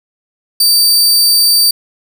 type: tone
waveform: sawtooth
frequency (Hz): 4634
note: D8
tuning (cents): -24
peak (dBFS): -4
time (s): 0.6-1.71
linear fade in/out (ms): 5
effects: none